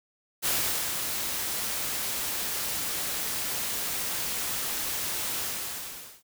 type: noise with ADSR envelope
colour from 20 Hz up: white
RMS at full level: -26 dBFS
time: 0.42-6.23 s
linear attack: 37 ms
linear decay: 450 ms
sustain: -5 dB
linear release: 850 ms
effects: none